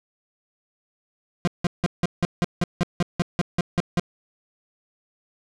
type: tone bursts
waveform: 40% pulse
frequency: 174.61 Hz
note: F3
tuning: in tune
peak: -17 dBFS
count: 14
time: 1.45-3.996 s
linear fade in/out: 0 ms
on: 24 ms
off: 170 ms
effects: low-pass 7000 Hz 12 dB/octave + 8-bit